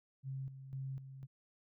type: tone with tremolo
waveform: sine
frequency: 134.1 Hz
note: C3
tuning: 43 cents sharp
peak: -39 dBFS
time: 0.23-1.27 s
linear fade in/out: 50 ms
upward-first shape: square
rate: 2 Hz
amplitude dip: 65%
effects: none